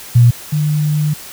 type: tone pair in turn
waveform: sine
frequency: 119.7 / 150.81 Hz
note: A#2 / D3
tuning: +46 / +46 cents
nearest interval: major third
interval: 400 cents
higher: second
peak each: -4 / -12 dBFS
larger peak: first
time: 0.15-0.31 / 0.52-1.14 s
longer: second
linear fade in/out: 10 ms
effects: white hiss -33 dBFS RMS until 1.32 s